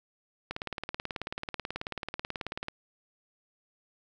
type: click train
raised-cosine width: 0.3 ms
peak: -18 dBFS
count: 41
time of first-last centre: 0.51-2.684 s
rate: 18.4 Hz
effects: none